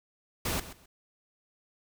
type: noise with echo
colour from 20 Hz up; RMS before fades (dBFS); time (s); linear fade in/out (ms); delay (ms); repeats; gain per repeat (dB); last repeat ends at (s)
pink; -31; 0.45-0.6; 5; 130; 2; -14; 0.86
effects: none